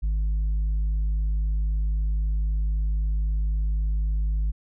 sine tone with tanh clipping, 51.91 Hz, G#1, in tune, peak -22 dBFS, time 0.02-4.52 s, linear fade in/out 20 ms, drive 3 dB, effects none

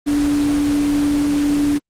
sine tone in noise, 289.9 Hz, D4, 22 cents flat, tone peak -14 dBFS, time 0.06-1.79 s, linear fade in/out 20 ms, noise pink, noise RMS -27 dBFS, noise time 0.06-1.79 s, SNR +10 dB, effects low-pass 10000 Hz 12 dB/octave + Opus 24 kbps

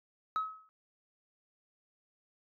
sine tone with exponential decay, 1282 Hz, E6, 49 cents flat, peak -25 dBFS, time 0.36-0.69 s, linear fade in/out 0 ms, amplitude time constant 70 ms, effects tanh soft clip ceiling -27 dBFS

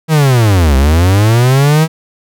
45% pulse linear two-way sweep, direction down then up, 163 to 64.6 to 163 Hz, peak -6 dBFS, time 0.08-1.88 s, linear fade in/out 50 ms, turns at 0.76 s, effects none

